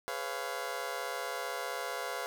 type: chord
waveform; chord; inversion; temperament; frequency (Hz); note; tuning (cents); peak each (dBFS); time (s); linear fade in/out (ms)
20% pulse; C# dominant seventh; second; just; 415.8 / 498.9 / 554.4 / 693; G#4 / B4 / C#5 / E#5; +2 / +17 / 0 / -14; -39 / -35 / -37 / -35; 0.08-2.26; 0
effects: none